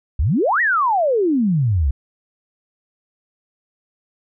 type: exponential two-way sweep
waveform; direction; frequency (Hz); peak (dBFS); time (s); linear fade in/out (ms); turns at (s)
sine; up then down; 57.8 to 1975.5 to 62.3; -14; 0.19-1.91; 5; 0.61
effects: none